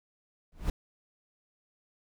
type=noise with exponential growth; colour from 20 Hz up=brown; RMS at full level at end=-23 dBFS; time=0.52-0.7 s; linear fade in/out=2 ms; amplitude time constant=38 ms; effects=none